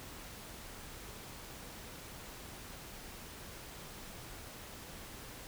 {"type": "silence", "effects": ["pink hiss -49 dBFS RMS until 5.47 s"]}